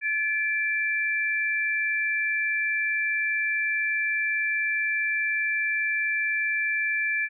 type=tone pair together; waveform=sine; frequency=1724.2 / 2349 Hz; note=A6 / D7; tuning=-36 / 0 cents; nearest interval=perfect fourth; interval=536 cents; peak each=-26 dBFS; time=0.01-7.29 s; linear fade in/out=50 ms; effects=none